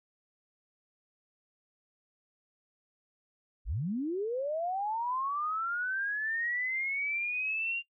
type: linear sweep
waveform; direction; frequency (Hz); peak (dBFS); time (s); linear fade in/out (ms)
sine; up; 34.65 to 2794; -30; 3.65-7.83; 50
effects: noise-tail reverb RT60 0.1 s tail -22 dB re dry